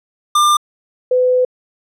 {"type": "tone pair in turn", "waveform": ["square", "sine"], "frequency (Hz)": [1196, 503.9], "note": ["D6", "B4"], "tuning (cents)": [31, 35], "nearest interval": "octave + minor third", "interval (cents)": 1496, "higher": "first", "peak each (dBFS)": -10, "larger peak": "neither", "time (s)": [[0.35, 0.57], [1.11, 1.45]], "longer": "second", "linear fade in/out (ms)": 5, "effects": ["low-pass 12000 Hz 12 dB/octave"]}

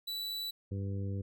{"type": "tone", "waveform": "45% pulse", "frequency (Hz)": 3951, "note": "B7", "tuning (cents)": 0, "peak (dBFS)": -36, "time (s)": [0.07, 0.51], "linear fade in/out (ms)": 10}
{"type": "harmonic tone", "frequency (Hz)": 98.4, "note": "G2", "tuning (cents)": 7, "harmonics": [1, 2, 3, 4, 5], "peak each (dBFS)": [-34, -42, -47, -49, -49], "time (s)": [0.71, 1.22], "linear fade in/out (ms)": 10}
{"effects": []}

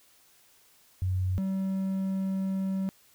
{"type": "tone pair in turn", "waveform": ["sine", "triangle"], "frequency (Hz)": [92.8, 191.59], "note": ["F#2", "G3"], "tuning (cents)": [6, -39], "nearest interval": "octave + minor second", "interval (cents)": 1255, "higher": "second", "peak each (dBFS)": -25, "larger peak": "neither", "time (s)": [[1.02, 1.38], [1.38, 2.89]], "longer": "second", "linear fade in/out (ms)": 0, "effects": ["white hiss -61 dBFS RMS until 3.14 s"]}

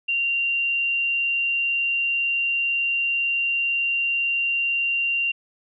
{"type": "tone", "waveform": "sine", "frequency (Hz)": 2769, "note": "F7", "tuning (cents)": -15, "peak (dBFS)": -20, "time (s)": [0.08, 5.32], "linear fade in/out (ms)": 10, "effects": []}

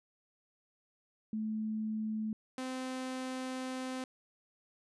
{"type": "tone pair in turn", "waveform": ["sine", "sawtooth"], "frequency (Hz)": [217.2, 258.3], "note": ["A3", "C4"], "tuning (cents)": [-22, -22], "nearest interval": "minor third", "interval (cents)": 300, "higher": "second", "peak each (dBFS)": [-33, -33], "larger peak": "neither", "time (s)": [[1.33, 2.33], [2.58, 4.04]], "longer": "second", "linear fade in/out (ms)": 2, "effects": ["resampled to 24000 Hz"]}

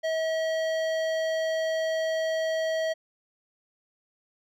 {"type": "tone with hard clipping", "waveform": "sine", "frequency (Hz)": 642, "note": "E5", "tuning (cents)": -46, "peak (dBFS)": -27, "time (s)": [0.03, 2.94], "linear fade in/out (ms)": 20, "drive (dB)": 14, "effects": []}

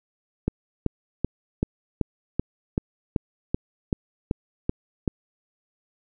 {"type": "click train", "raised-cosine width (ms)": 3, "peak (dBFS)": -9, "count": 13, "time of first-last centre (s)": [0.48, 5.078], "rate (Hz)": 2.61, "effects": []}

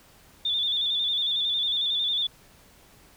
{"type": "tone with vibrato", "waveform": "sine", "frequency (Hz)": 3533, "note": "A7", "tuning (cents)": 6, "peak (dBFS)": -23, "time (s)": [0.45, 2.27], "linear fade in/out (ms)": 5, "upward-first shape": "square", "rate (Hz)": 11, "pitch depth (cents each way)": 41, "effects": ["pink hiss -55 dBFS RMS until 3.16 s"]}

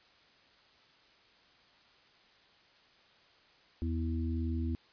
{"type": "harmonic tone", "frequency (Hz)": 81.9, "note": "E2", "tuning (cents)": -11, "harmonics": [1, 3, 4], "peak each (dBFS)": [-32, -37, -41], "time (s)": [3.82, 4.75], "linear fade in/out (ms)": 0, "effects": ["white hiss -63 dBFS RMS until 4.92 s", "resampled to 11025 Hz"]}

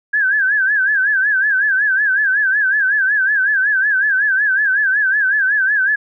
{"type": "tone with vibrato", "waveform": "sine", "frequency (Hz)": 1618, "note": "G#6", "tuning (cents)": -46, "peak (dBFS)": -12, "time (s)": [0.13, 5.96], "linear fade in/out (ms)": 10, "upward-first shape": "sine", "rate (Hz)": 5.4, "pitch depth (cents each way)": 120, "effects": []}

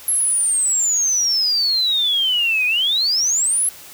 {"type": "exponential two-way sweep", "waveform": "sine", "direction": "down then up", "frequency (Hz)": [11320, 2447, 11320], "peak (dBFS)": -15, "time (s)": [0.08, 3.69], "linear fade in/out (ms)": 2, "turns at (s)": 2.66, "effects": ["white hiss -40 dBFS RMS until 3.93 s"]}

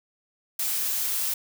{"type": "noise", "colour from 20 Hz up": "blue", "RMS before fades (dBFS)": -27, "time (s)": [0.59, 1.34], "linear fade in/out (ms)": 5, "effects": []}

